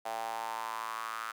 sawtooth tone with high-pass filter sweep, 112.5 Hz, A2, 39 cents sharp, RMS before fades -38 dBFS, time 0.05-1.32 s, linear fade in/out 10 ms, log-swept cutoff 730 to 1300 Hz, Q 5.3, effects none

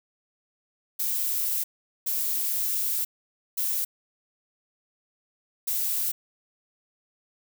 violet noise bursts at uneven times, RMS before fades -27 dBFS, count 4, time 0.99-1.64 / 2.06-3.05 / 3.57-3.85 / 5.67-6.12 s, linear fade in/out 10 ms, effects none

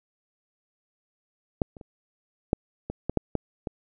clicks, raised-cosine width 2 ms, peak -9 / -30 / -29 / -7 / -18 / -13 / -8 / -11 / -17 dBFS, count 9, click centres 1.618 / 1.768 / 1.812 / 2.531 / 2.9 / 3.096 / 3.173 / 3.353 / 3.672 s, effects none

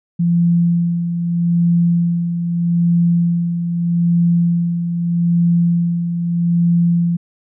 sine tone with tremolo, 171.3 Hz, F3, 33 cents flat, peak -10 dBFS, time 0.19-7.17 s, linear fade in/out 10 ms, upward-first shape sine, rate 0.8 Hz, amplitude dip 55%, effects none

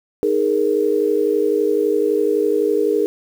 sine chord, D# suspended fourth, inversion none, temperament just, 311.1 / 414.8 / 466.7 Hz, D#4 / G#4 / A#4, 0 / -2 / +2 cents, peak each -22 / -17 / -19 dBFS, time 0.23-3.06 s, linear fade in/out 0 ms, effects 7-bit

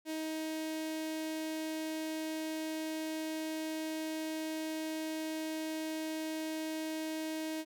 sawtooth tone with notch filter, 315.3 Hz, D#4, 23 cents sharp, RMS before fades -38 dBFS, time 0.05-7.65 s, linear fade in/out 50 ms, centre 1200 Hz, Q 1.7, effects none

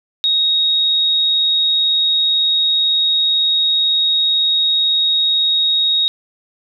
sine tone, 3762 Hz, A#7, 15 cents sharp, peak -12 dBFS, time 0.24-6.08 s, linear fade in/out 0 ms, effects none

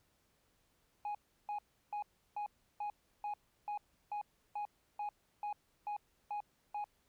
sine tone bursts, 830 Hz, G#5, 1 cent flat, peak -34 dBFS, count 14, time 1.05-6.842 s, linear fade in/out 2 ms, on 98 ms, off 340 ms, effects tanh soft clip ceiling -36 dBFS + pink hiss -75 dBFS RMS until 7.08 s

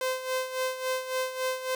sawtooth tone with tremolo, 516 Hz, C5, 24 cents flat, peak -22 dBFS, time 0.01-1.75 s, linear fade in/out 2 ms, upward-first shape sine, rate 3.6 Hz, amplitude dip 70%, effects none

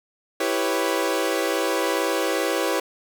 sawtooth chord, C# half-diminished seventh, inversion first, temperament equal, 329.6 / 392 / 493.9 / 554.4 Hz, E4 / G4 / B4 / C#5, 0 / 0 / 0 / 0 cents, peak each -23 dBFS, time 0.4-2.8 s, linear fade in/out 5 ms, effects none

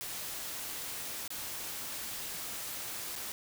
white noise with dropouts, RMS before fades -40 dBFS, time 0.01-3.32 s, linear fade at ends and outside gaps 0 ms, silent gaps 1.278-1.304 / 3.155-3.161 s, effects none

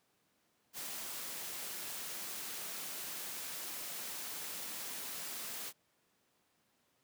white noise, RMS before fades -43 dBFS, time 0.73-5.73 s, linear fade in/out 50 ms, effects pink hiss -75 dBFS RMS until 7.03 s + high-pass 150 Hz 12 dB/octave

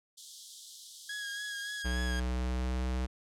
white high-pass noise, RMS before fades -45 dBFS, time 0.17-1.83 s, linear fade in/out 10 ms, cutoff 3200 Hz, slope 96 dB/octave
sawtooth tone with vibrato, 1654 Hz, G#6, 8 cents flat, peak -33 dBFS, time 1.09-2.2 s, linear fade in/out 5 ms, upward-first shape sine, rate 3.5 Hz, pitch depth 29 cents each way
square tone with pitch glide, 62 to 63.27 Hz, B1 to B1, +7 to +43 cents, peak -31 dBFS, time 1.84-3.07 s, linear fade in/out 20 ms, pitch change +36 cents, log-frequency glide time 2.12-2.86 s
effects low-pass 8000 Hz 12 dB/octave

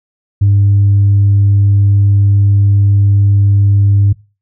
sine tone, 100.4 Hz, G2, 42 cents sharp, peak -4 dBFS, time 0.41-4.13 s, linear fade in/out 10 ms, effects noise-tail reverb RT60 0.3 s tail -22 dB re dry + tanh soft clip ceiling -3 dBFS

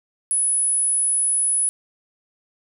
sine tone, 10140 Hz, D#9, 32 cents sharp, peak -17 dBFS, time 0.31-1.69 s, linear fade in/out 0 ms, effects none

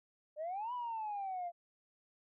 sine exponential two-way sweep, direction up then down, 587.3 to 1000 to 683 Hz, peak -36 dBFS, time 0.36-1.52 s, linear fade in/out 50 ms, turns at 0.73 s, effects tanh soft clip ceiling -34 dBFS

